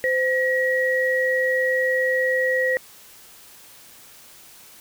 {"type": "tone pair together", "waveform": "sine", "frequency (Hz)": [514.8, 1908], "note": ["C5", "A#6"], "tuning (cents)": [-28, 40], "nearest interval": "octave + major seventh", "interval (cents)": 2268, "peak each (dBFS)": -21, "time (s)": [0.04, 2.77], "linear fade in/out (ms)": 0, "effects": ["white hiss -47 dBFS RMS until 4.8 s"]}